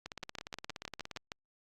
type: two click trains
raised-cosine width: 0.2 ms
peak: -22 / -24 dBFS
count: 8 / 20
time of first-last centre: 0.23-1.319 / 0.06-1.171 s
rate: 6.43 / 17.1 Hz
effects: Opus 48 kbps